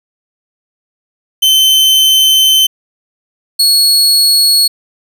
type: tone pair in turn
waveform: 40% pulse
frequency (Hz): 3076 / 4350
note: G7 / C#8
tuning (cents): -33 / -33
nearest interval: tritone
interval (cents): 600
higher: second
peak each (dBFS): -5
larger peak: neither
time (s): 1.42-2.67 / 3.59-4.68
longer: first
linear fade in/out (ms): 10
effects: none